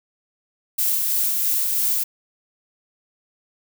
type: noise with tremolo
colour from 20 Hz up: violet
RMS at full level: -20 dBFS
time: 0.78-2.04 s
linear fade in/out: 10 ms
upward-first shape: sine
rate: 3 Hz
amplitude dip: 25%
effects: none